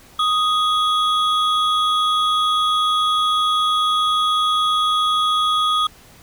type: tone pair together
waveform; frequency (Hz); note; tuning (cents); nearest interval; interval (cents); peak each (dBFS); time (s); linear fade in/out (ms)
triangle; 1245 / 3356; D#6 / G#7; +1 / +17; octave + perfect fourth; 1716; -15 / -19; 0.19-5.87; 5
effects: pink hiss -47 dBFS RMS until 6.22 s